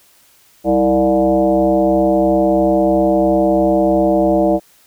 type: tone with frequency modulation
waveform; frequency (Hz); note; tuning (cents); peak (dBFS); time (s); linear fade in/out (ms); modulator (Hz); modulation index
sine; 457; A#4; -34; -10; 0.64-4.6; 50; 131; 1.9
effects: white hiss -51 dBFS RMS until 4.86 s